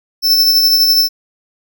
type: tone with tremolo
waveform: square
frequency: 5310 Hz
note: E8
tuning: 12 cents sharp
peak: -7 dBFS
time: 0.22-1.09 s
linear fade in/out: 50 ms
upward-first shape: sine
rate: 12 Hz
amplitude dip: 35%
effects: none